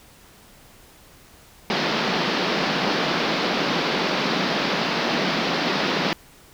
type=band-pass noise; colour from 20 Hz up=pink; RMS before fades=-23 dBFS; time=1.7-6.13 s; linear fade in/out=0 ms; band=160 to 5100 Hz; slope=48 dB/octave; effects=pink hiss -50 dBFS RMS until 6.53 s